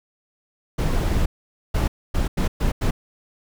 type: noise bursts at uneven times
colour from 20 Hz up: brown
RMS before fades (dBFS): -20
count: 6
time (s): 0.78-1.26 / 1.74-1.88 / 2.14-2.28 / 2.37-2.48 / 2.6-2.72 / 2.81-2.91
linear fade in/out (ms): 10
effects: none